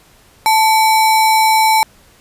sine tone with sample-and-hold, 880 Hz, A5, in tune, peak -8 dBFS, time 0.46-1.83 s, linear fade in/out 0 ms, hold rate 3150 Hz, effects pink hiss -48 dBFS RMS until 2.2 s + resampled to 32000 Hz

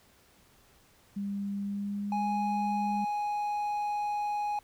sine tone with pitch glide, 200.3 to 204.9 Hz, G3 to G#3, +38 to -23 cents, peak -31 dBFS, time 1.16-3.05 s, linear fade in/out 10 ms, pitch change +39 cents, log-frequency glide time 1.6-2.26 s
triangle tone, 830.6 Hz, G#5, in tune, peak -27 dBFS, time 2.12-4.59 s, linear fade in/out 2 ms
effects pink hiss -62 dBFS RMS until 4.63 s

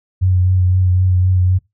sine tone with vibrato, 91.8 Hz, F#2, 13 cents flat, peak -10 dBFS, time 0.21-1.59 s, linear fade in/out 20 ms, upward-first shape triangle, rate 3.9 Hz, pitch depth 29 cents each way, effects noise-tail reverb RT60 0.2 s tail -22 dB re dry

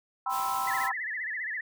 sine chord, C major seventh, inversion second, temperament equal, 784 / 987.8 / 1046.5 / 1318.5 Hz, G5 / B5 / C6 / E6, 0 / 0 / 0 / 0 cents, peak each -33 dBFS, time 0.26-0.92 s, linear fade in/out 5 ms
white noise, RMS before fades -40 dBFS, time 0.29-0.9 s, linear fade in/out 50 ms
sine tone with vibrato, 1864.7 Hz, A#6, in tune, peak -31 dBFS, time 0.67-1.61 s, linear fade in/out 5 ms, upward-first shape sine, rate 15 Hz, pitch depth 160 cents each way
effects none

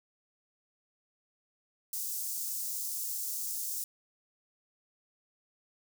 white high-pass noise, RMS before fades -36 dBFS, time 1.93-3.84 s, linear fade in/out 2 ms, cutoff 5700 Hz, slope 24 dB/octave, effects none

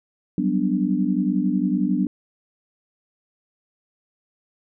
sine chord, G major seventh, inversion third, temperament equal, 185 / 196 / 246.9 / 293.7 Hz, F#3 / G3 / B3 / D4, 0 / 0 / 0 / 0 cents, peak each -24 dBFS, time 0.38-2.07 s, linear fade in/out 2 ms, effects none

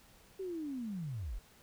sine linear sweep, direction down, 392 to 32 Hz, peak -37 dBFS, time 0.39-1.39 s, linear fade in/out 10 ms, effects pink hiss -62 dBFS RMS until 1.62 s

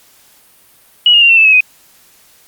sine tone with pitch steps, 2918 / 2845 / 2773 / 2704 / 2636 / 2570 / 2505 Hz, F#7 / F7 / F7 / E7 / E7 / E7 / D#7, -25 / +31 / -13 / +43 / -1 / -45 / +11 cents, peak -4 dBFS, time 1.06-1.606 s, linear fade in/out 2 ms, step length 78 ms, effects white hiss -47 dBFS RMS until 2.47 s + Opus 48 kbps

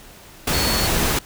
sine tone in noise, 4400 Hz, C#8, 14 cents flat, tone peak -24 dBFS, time 0.53-0.87 s, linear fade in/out 5 ms, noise pink, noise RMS -20 dBFS, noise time 0.47-1.19 s, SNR -7 dB, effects pink hiss -44 dBFS RMS until 1.25 s

